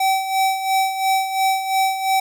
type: tone with tremolo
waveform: square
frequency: 768 Hz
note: G5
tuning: 36 cents flat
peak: -15 dBFS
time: 0-2.2 s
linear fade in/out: 5 ms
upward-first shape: sine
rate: 2.9 Hz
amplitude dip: 65%
effects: none